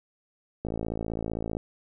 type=click train; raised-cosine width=2 ms; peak=-18 dBFS; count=52; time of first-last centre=0.65-1.569 s; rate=55.5 Hz; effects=none